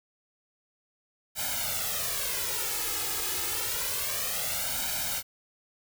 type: noise with flanger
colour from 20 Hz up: white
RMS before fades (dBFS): -31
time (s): 1.35-5.23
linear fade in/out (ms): 50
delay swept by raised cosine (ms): 1.3 to 2.4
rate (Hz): 0.28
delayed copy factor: +0.9
effects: none